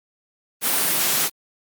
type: high-pass noise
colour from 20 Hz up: white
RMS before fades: -20 dBFS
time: 0.61-1.3 s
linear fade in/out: 50 ms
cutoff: 130 Hz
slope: 48 dB/octave
effects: Opus 32 kbps

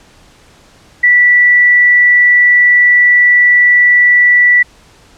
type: tone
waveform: sine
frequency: 1960 Hz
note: B6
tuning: 14 cents flat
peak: -4 dBFS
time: 1.03-4.63 s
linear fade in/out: 10 ms
effects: pink hiss -44 dBFS RMS until 5.17 s + low-pass 8000 Hz 12 dB/octave

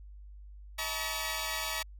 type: tone cluster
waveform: 10% pulse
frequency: 638 / 877 / 955 / 1134 / 2289 Hz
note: D#5 / A5 / A#5 / C#6 / D7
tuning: +43 / -6 / +42 / +39 / -45 cents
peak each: -31 dBFS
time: 0.78-1.83 s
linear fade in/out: 10 ms
effects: added 50 Hz sine -46 dBFS peak until 1.99 s

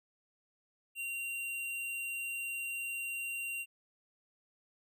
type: tone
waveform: square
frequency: 2763 Hz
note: F7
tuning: 19 cents flat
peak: -37 dBFS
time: 0.95-3.66 s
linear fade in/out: 50 ms
effects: none

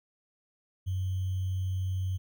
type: tone with sample-and-hold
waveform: sine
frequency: 93.3 Hz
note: F#2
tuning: 15 cents sharp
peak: -28 dBFS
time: 0.86-2.18 s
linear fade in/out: 20 ms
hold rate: 3150 Hz
effects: none

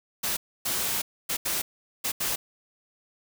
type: noise bursts at uneven times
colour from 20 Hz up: white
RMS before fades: -28 dBFS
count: 6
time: 0.23-0.37 / 0.65-1.02 / 1.29-1.37 / 1.45-1.62 / 2.04-2.12 / 2.2-2.36 s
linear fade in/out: 10 ms
effects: none

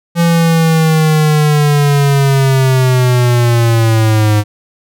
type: linear sweep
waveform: square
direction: down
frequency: 170.6 to 104.2 Hz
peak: -8 dBFS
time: 0.15-4.44 s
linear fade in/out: 50 ms
effects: none

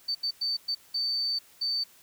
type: tone bursts at uneven times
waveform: sine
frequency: 4562 Hz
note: C#8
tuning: 49 cents sharp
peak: -26 dBFS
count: 6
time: 0.08-0.15 / 0.23-0.31 / 0.41-0.57 / 0.68-0.75 / 0.94-1.39 / 1.61-1.84 s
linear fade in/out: 10 ms
effects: white hiss -57 dBFS RMS until 2.02 s

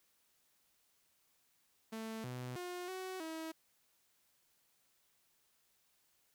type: tone with pitch steps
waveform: sawtooth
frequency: 222.3 / 125.2 / 357.3 / 374 / 321.4 Hz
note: A3 / B2 / F4 / F#4 / E4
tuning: +18 / +24 / +40 / +19 / -44 cents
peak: -38 dBFS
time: 1.92-3.52 s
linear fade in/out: 10 ms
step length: 320 ms
effects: white hiss -75 dBFS RMS until 6.34 s

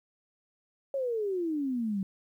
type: exponential sweep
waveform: sine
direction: down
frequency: 560 to 187.6 Hz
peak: -28 dBFS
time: 0.94-2.03 s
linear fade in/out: 2 ms
effects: 11-bit

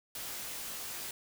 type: noise with comb filter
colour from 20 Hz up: white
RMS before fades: -41 dBFS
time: 0.15-1.11 s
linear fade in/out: 2 ms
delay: 19 ms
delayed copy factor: -0.7
effects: none

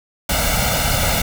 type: noise with comb filter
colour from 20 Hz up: pink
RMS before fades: -18 dBFS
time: 0.29-1.22 s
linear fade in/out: 5 ms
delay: 1.4 ms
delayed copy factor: +0.8
effects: none

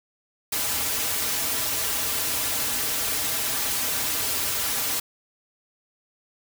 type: noise with comb filter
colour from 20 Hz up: white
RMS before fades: -26 dBFS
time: 0.52-5 s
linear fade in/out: 5 ms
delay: 5.5 ms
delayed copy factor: -1
effects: none

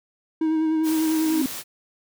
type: tone with vibrato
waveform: triangle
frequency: 316.6 Hz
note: D#4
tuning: 30 cents sharp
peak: -17 dBFS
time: 0.41-1.42 s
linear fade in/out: 5 ms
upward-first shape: sine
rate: 10 Hz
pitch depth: 23 cents each way
type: high-pass noise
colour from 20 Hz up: white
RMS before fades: -33 dBFS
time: 0.83-1.64 s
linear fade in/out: 50 ms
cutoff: 100 Hz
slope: 12 dB/octave
type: tone with exponential growth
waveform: sine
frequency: 262.9 Hz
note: C4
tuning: 8 cents sharp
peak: -18 dBFS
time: 1.14-1.46 s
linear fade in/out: 2 ms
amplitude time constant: 69 ms
effects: none

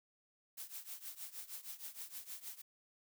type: noise with tremolo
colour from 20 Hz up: blue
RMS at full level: -45 dBFS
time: 0.57-2.62 s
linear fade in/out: 10 ms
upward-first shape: triangle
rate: 6.4 Hz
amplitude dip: 90%
effects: none

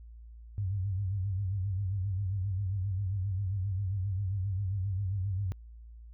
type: tone with vibrato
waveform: sine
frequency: 96.6 Hz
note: G2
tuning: 25 cents flat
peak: -29 dBFS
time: 0.58-5.52 s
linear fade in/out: 0 ms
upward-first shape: sine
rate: 7.5 Hz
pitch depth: 110 cents each way
effects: added 57 Hz sine -46 dBFS peak until 6.13 s

